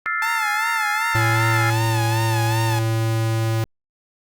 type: chord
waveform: sine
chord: F major seventh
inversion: third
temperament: equal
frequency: 1318.5 / 1396.9 / 1760 / 2093 Hz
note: E6 / F6 / A6 / C7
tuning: 0 / 0 / 0 / 0 cents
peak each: -26 dBFS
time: 0.06-1.7 s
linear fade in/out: 0 ms
type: tone with vibrato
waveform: sawtooth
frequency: 874 Hz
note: A5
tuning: 12 cents flat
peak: -20 dBFS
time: 0.22-2.79 s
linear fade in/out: 2 ms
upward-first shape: sine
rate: 2.6 Hz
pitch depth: 87 cents each way
type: tone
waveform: square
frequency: 112.4 Hz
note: A2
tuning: 37 cents sharp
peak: -19 dBFS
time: 1.15-3.64 s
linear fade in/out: 0 ms
effects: Opus 48 kbps